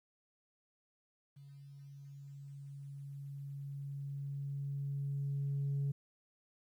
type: tone with level ramp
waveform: sine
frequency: 140 Hz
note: C#3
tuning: 18 cents sharp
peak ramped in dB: -52 to -30 dBFS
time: 1.36-5.92 s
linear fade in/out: 10 ms
effects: tanh soft clip ceiling -30 dBFS + 12-bit